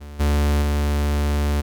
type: tone with level steps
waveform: 45% pulse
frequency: 73 Hz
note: D2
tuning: 10 cents flat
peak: -34 / -16 / -18 dBFS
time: 0-1.62 s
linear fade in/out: 20 ms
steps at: 0.19 / 0.61 s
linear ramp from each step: 20 ms
effects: none